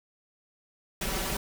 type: noise with comb filter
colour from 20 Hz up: pink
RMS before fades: -31 dBFS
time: 1.01-1.37 s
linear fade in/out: 5 ms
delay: 5.2 ms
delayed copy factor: +0.75
effects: none